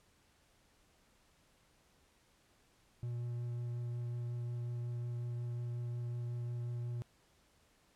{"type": "tone with vibrato", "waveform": "triangle", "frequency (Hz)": 120, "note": "B2", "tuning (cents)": -49, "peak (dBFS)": -35, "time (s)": [3.03, 7.02], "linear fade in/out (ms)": 0, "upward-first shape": "triangle", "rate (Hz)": 5.5, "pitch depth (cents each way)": 10, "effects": ["pink hiss -70 dBFS RMS until 7.95 s", "low-pass 11000 Hz 12 dB/octave"]}